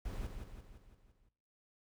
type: noise with echo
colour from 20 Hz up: brown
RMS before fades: -40 dBFS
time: 0.05-0.27 s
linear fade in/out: 5 ms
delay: 170 ms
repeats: 6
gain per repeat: -5 dB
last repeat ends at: 1.29 s
effects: noise-tail reverb RT60 0.6 s tail -19 dB re dry